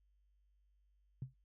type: tone with exponential decay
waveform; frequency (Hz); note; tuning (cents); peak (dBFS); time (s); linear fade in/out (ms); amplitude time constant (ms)
sine; 131; C3; +2; -36; 1.22-1.34; 2; 26
effects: noise-tail reverb RT60 0.1 s tail -17 dB re dry + added 50 Hz sine -70 dBFS peak until 1.44 s